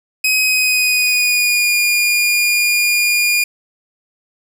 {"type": "tone with pitch glide", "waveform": "sawtooth", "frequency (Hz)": [2528, 2426], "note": ["D#7", "D#7"], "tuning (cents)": [27, -44], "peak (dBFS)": -9, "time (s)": [0.24, 3.44], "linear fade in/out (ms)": 5, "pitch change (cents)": -71, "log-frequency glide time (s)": [0.42, 1.75], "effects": ["7-bit"]}